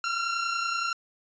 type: tone pair together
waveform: sawtooth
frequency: 1346 / 1376.7 Hz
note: E6 / F6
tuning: +36 / -25 cents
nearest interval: unison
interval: 39 cents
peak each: -30 / -24 dBFS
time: 0.04-0.93 s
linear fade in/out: 2 ms
effects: resampled to 16000 Hz